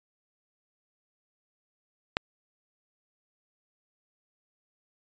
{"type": "click", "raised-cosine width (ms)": 0.3, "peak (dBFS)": -8, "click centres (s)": 2.169, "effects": ["resampled to 16000 Hz"]}